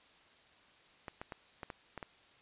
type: clicks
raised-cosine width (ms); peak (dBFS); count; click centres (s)
0.5; -27; 7; 1.082 / 1.215 / 1.322 / 1.632 / 1.702 / 1.977 / 2.028
effects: white hiss -63 dBFS RMS until 2.41 s + resampled to 8000 Hz